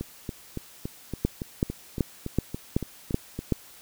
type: two click trains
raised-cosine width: 3 ms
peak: -18 / -9 dBFS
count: 13 / 7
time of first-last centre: 0.01-3.39 / 1.25-3.523 s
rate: 3.55 / 2.64 Hz
effects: white hiss -50 dBFS RMS until 3.81 s